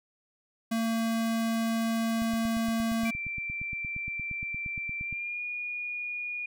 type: tone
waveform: square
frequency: 226.8 Hz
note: A#3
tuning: 47 cents flat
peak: -27 dBFS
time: 0.71-3.11 s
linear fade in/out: 10 ms
type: click train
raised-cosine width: 5 ms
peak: -29 dBFS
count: 26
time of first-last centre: 2.22-5.127 s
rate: 8.6 Hz
type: tone with pitch glide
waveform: sine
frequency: 2349 to 2442 Hz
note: D7 to D#7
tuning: 0 to -33 cents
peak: -32 dBFS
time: 3.05-6.46 s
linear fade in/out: 5 ms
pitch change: +67 cents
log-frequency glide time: 5.01-5.42 s
effects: none